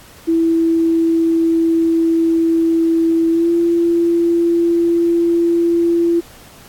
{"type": "tone with pitch glide", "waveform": "sine", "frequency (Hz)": [329.6, 339.5], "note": ["E4", "F4"], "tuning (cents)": [0, -49], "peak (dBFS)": -11, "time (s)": [0.27, 6.21], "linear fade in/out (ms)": 20, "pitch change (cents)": 51, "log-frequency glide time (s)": [3.31, 3.5], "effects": ["pink hiss -42 dBFS RMS until 6.68 s", "AAC 64 kbps"]}